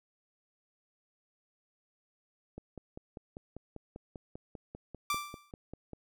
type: click train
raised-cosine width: 2 ms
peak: -30 dBFS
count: 18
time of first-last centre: 2.58-5.933 s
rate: 5.07 Hz
type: tone with exponential decay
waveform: sawtooth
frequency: 1174.7 Hz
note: D6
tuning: in tune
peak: -24 dBFS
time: 5.1-5.51 s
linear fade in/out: 2 ms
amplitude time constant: 89 ms
effects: none